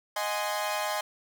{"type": "chord", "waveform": "sawtooth", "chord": "Ab dominant seventh", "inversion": "second", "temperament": "equal with one note detuned", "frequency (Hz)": [622.3, 740, 830.6, 1041.1], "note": ["Eb5", "Gb5", "Ab5", "C6"], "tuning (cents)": [0, 0, 0, -9], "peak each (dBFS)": [-29, -35, -29, -31], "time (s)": [0.16, 1.01], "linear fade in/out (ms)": 5, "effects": []}